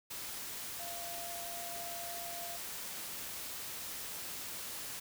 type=tone in noise; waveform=sine; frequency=690 Hz; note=F5; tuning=21 cents flat; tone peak=-45 dBFS; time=0.79-2.57 s; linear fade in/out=10 ms; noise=white; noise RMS=-43 dBFS; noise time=0.1-5 s; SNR=-5 dB; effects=none